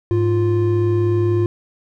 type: tone pair together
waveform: triangle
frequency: 104.39 / 349.2 Hz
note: G#2 / F4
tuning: +9 / 0 cents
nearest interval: octave + major sixth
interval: 2091 cents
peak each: -15 dBFS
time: 0.11-1.46 s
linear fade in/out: 0 ms
effects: none